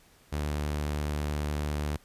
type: tone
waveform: sawtooth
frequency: 74.2 Hz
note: D2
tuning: 18 cents sharp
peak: -25 dBFS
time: 0.32-1.97 s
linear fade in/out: 10 ms
effects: pink hiss -60 dBFS RMS until 2.04 s + resampled to 32000 Hz